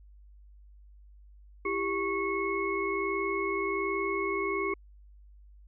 sine tone cluster, 334.4 / 395.7 / 1105 / 2185 Hz, E4 / G4 / C#6 / C#7, +25 / +16 / -6 / -26 cents, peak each -36 / -31 / -34 / -34 dBFS, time 1.65-4.74 s, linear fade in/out 5 ms, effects added 50 Hz sine -51 dBFS peak until 5.67 s

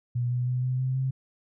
sine tone with pitch steps, 121.7 / 123.68 / 125.7 / 127.75 / 129.83 / 131.95 Hz, B2 / B2 / B2 / C3 / C3 / C3, -25 / +3 / +31 / -41 / -13 / +15 cents, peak -24 dBFS, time 0.15-1.11 s, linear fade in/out 10 ms, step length 160 ms, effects none

